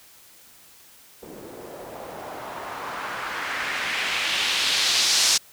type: noise with low-pass filter sweep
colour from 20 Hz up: blue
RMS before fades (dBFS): -26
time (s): 1.22-5.38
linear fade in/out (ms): 10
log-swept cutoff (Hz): 360 to 5800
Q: 1.6
effects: white hiss -51 dBFS RMS until 5.52 s